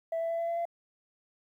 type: tone with pitch steps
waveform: sine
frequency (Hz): 659.3 / 663.9 / 668.5 / 673.2 / 677.8 / 682.6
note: E5 / E5 / E5 / E5 / E5 / F5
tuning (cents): 0 / +12 / +24 / +36 / +48 / -40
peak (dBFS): -27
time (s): 0.12-0.654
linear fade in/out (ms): 5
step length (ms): 89
effects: tanh soft clip ceiling -27 dBFS + 11-bit